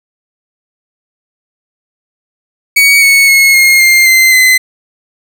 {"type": "tone with pitch steps", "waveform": "40% pulse", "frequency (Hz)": [2249, 2213, 2177, 2142, 2108, 2074, 2041], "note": ["C#7", "C#7", "C#7", "C7", "C7", "C7", "C7"], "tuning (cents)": [24, -3, -32, 40, 12, -16, -44], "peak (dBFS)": -3, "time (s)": [2.76, 4.58], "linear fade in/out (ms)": 10, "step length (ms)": 260, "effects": []}